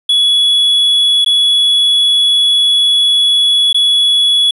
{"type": "tone with dropouts", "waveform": "triangle", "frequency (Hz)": 3386, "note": "G#7", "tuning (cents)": 33, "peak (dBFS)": -6, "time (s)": [0.09, 4.51], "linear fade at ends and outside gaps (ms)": 5, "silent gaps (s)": [[1.247, 1.261], [3.729, 3.744]], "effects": ["resampled to 32000 Hz", "7-bit"]}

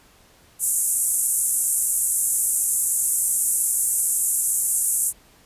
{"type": "band-pass noise", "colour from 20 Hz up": "pink", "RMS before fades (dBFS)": -22, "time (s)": [0.59, 5.13], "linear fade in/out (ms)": 50, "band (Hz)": [7700, 12000], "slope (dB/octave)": 48, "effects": ["pink hiss -54 dBFS RMS until 5.45 s", "resampled to 32000 Hz"]}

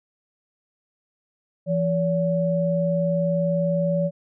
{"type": "tone pair together", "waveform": "sine", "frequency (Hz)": [169.21, 570], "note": ["E3", "C#5"], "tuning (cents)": [46, 48], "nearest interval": "octave + major sixth", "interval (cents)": 2102, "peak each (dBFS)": -22, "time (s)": [1.66, 4.11], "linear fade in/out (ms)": 50, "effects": []}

